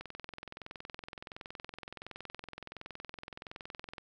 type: click train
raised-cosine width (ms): 0.3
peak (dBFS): -27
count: 86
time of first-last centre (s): 0.01-3.982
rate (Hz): 21.4
effects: none